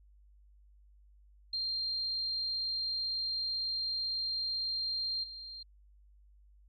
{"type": "tone with level steps", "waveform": "sine", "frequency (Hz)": 4186, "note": "C8", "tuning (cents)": 0, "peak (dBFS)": [-32, -43], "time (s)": [1.53, 5.63], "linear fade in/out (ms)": 5, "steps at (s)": 5.23, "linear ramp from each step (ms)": 10, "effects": ["added 50 Hz sine -58 dBFS peak until 6.68 s"]}